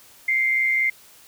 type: tone pair together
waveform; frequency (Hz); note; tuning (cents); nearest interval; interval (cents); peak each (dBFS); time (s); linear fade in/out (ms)
sine; 2093 / 2217; C7 / C#7; 0 / 0; minor second; 100; -18 / -29; 0.28-0.9; 5
effects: white hiss -50 dBFS RMS until 1.27 s